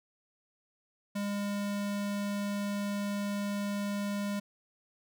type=tone; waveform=square; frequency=202.9 Hz; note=G#3; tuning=40 cents flat; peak=-32 dBFS; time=1.15-4.4 s; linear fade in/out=10 ms; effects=none